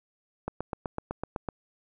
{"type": "click train", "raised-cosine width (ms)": 1, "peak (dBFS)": -17, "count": 9, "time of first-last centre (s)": [0.48, 1.488], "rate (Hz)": 7.94, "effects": []}